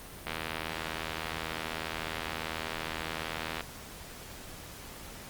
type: click train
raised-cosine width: 0.3 ms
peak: -17 dBFS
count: 268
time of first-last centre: 0.27-3.607 s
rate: 80 Hz
effects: pink hiss -46 dBFS RMS until 5.29 s + Opus 32 kbps